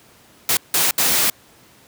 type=noise bursts at uneven times; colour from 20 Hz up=white; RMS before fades=-17 dBFS; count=3; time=0.49-0.57 / 0.74-0.91 / 0.98-1.3 s; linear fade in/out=2 ms; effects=pink hiss -50 dBFS RMS until 1.87 s + high-pass 100 Hz 12 dB/octave